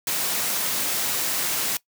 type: high-pass noise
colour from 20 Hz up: white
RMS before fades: -25 dBFS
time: 0.07-1.77 s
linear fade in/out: 2 ms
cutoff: 120 Hz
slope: 24 dB/octave
effects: noise-tail reverb RT60 0.1 s tail -20 dB re dry